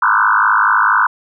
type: tone with frequency modulation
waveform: sine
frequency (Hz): 1245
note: D#6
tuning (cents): +1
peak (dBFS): -9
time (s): 0.02-1.07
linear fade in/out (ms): 5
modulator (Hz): 52.1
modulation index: 5.7
effects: none

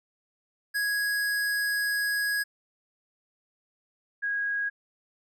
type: tone pair in turn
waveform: square / sine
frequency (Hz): 1661.2 / 1645.9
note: G#6 / G#6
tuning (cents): 0 / -16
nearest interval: unison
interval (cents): 16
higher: first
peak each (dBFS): -26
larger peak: neither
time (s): 0.74-2.44 / 4.22-4.7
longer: first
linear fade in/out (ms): 20
effects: none

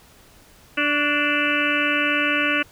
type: harmonic tone with a mistuned harmonic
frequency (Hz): 293.7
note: D4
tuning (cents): 0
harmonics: 1 / 2 / 4 / 5 / 6 / 7 / 8 / 9 / 10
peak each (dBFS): -26 / -29 / -29 / -24 / -29 / -30 / -28 / -24 / -30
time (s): 0.77-2.63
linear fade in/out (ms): 10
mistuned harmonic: 4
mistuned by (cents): -46
effects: pink hiss -51 dBFS RMS until 2.71 s

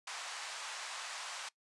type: band-pass noise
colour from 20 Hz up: pink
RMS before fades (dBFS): -44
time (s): 0.07-1.49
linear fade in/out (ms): 5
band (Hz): 800 to 8400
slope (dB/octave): 24
effects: noise-tail reverb RT60 0.1 s tail -21 dB re dry + resampled to 24000 Hz

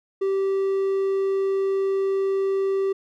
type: tone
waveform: triangle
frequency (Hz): 388.8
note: G4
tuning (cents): -14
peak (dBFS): -18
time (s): 0.21-2.93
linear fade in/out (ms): 10
effects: none

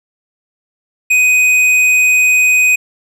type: tone with hard clipping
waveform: sine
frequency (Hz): 2500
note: D#7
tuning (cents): +8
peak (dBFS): -9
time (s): 1.1-2.76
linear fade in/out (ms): 10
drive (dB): 8
effects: none

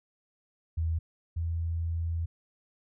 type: tone pair in turn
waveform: sine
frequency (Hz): 81.5 / 83.21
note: E2 / E2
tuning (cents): -19 / +17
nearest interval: unison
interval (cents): 36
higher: second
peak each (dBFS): -26 / -28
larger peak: first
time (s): 0.77-0.99 / 1.36-2.26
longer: second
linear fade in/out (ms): 10
effects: none

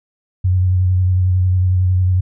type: tone with vibrato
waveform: sine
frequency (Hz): 91.8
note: F#2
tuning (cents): -13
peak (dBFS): -11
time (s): 0.44-2.21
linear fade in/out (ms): 10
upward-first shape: sine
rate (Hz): 11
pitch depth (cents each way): 27
effects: none

